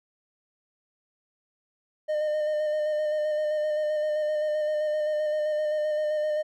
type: tone with vibrato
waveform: triangle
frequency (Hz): 608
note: D#5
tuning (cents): -40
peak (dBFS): -22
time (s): 2.08-6.43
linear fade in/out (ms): 20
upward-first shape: square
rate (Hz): 7.7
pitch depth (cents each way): 17
effects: none